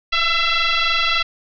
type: tone with frequency modulation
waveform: sine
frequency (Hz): 659.3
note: E5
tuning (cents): 0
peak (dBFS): -15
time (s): 0.12-1.23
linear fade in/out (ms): 10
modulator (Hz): 671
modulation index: 5.3
effects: none